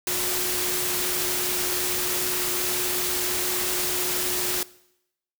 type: tone in noise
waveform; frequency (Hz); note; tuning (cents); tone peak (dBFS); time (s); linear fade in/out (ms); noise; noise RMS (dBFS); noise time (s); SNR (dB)
sine; 361.8; F#4; -39; -34; 0.07-4.63; 2; white; -26; 0.07-4.63; -11
effects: noise-tail reverb RT60 0.8 s tail -20 dB re dry